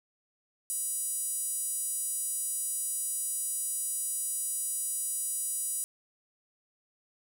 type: tone with high-pass filter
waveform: 5% pulse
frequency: 980 Hz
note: B5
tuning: 14 cents flat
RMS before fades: -33 dBFS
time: 0.7-5.84 s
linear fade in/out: 0 ms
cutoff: 9300 Hz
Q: 3.6
effects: none